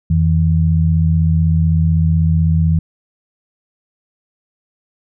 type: tone pair together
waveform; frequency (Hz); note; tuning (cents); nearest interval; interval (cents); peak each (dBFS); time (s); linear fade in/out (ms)
sine; 85.55 / 161.5; F2 / E3; -35 / -35; major seventh; 1100; -13; 0.1-2.79; 5
effects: none